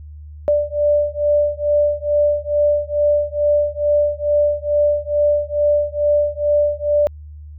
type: beating tone pair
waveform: sine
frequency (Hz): 587.3 / 589.6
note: D5 / D5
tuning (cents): 0 / +7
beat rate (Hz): 2.3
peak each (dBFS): -17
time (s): 0.48-7.07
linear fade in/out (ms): 0
effects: added 75 Hz sine -33 dBFS peak until 7.58 s